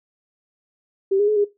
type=tone with pitch steps; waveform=sine; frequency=388.8 / 411.6 / 424.9 / 409.7 Hz; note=G4 / G#4 / G#4 / G#4; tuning=-14 / -16 / +40 / -24 cents; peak=-15 dBFS; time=1.11-1.446 s; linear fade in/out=10 ms; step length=84 ms; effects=noise-tail reverb RT60 0.2 s tail -17 dB re dry